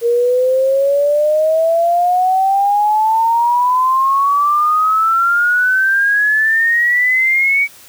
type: exponential sweep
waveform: sine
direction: up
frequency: 466.2 to 2267 Hz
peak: -10 dBFS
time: 0.01-7.68 s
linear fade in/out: 50 ms
effects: white hiss -41 dBFS RMS until 7.88 s